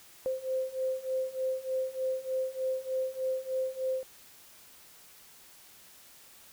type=beating tone pair; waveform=sine; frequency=519 / 522.3 Hz; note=C5 / C5; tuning=-14 / -3 cents; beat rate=3.3 Hz; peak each=-34 / -32 dBFS; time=0.26-4.03 s; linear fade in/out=0 ms; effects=white hiss -55 dBFS RMS until 6.52 s